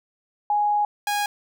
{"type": "tone pair in turn", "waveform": ["sine", "sawtooth"], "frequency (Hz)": [830.6, 823], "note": ["G#5", "G#5"], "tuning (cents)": [0, -16], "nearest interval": "unison", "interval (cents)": 16, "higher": "first", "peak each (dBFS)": -18, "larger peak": "neither", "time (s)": [[0.5, 0.85], [1.07, 1.26]], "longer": "first", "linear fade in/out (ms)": 2, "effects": []}